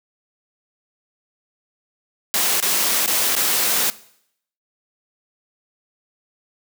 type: noise with dropouts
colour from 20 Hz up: white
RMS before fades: -19 dBFS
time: 2.34-3.9 s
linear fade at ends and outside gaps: 0 ms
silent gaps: 2.601-2.626 / 3.061-3.077 / 3.352-3.365 s
effects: noise-tail reverb RT60 0.7 s tail -19 dB re dry + high-pass 200 Hz 12 dB/octave